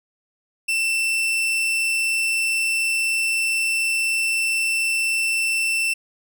40% pulse tone, 2679 Hz, E7, 27 cents sharp, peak -18 dBFS, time 0.68-5.94 s, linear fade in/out 10 ms, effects none

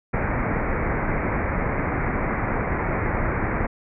pink low-pass noise, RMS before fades -24 dBFS, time 0.13-3.67 s, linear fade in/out 10 ms, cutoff 2300 Hz, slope 96 dB/octave, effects none

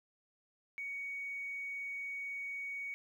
triangle tone with tanh clipping, 2239 Hz, C#7, 17 cents sharp, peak -38 dBFS, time 0.78-2.94 s, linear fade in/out 0 ms, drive 1 dB, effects none

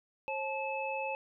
sine tone cluster, 538 / 866 / 2602 Hz, C5 / A5 / E7, +48 / -28 / -23 cents, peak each -37 / -37 / -38 dBFS, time 0.28-1.15 s, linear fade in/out 0 ms, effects none

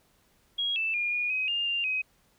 sine tone with pitch steps, 3299 / 2644 / 2419 / 2441 / 2526 / 2812 / 2791 / 2527 Hz, G#7 / E7 / D#7 / D#7 / D#7 / F7 / F7 / D#7, -12 / +5 / -49 / -34 / +26 / +11 / -2 / +26 cents, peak -26 dBFS, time 0.58-2.02 s, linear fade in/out 10 ms, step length 180 ms, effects pink hiss -66 dBFS RMS until 2.38 s

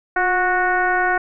sine tone with frequency modulation, 1101 Hz, C#6, 12 cents flat, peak -15 dBFS, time 0.16-1.18 s, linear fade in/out 5 ms, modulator 372 Hz, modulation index 1.9, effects none

